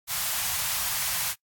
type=band-stop noise; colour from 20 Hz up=white; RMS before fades=-28 dBFS; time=0.07-1.35 s; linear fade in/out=50 ms; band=160 to 690 Hz; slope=24 dB/octave; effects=noise-tail reverb RT60 0.1 s tail -21 dB re dry + AAC 64 kbps